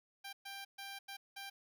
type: tone bursts at uneven times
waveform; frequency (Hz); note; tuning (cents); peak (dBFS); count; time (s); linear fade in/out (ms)
10% pulse; 790; G5; +13; -37; 5; 0.24-0.33 / 0.45-0.65 / 0.78-0.99 / 1.08-1.17 / 1.36-1.5; 10
effects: none